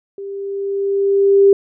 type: tone with level ramp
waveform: sine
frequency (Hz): 396.2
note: G4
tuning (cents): +18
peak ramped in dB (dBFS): -26 to -5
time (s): 0.18-1.53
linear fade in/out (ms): 2
effects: none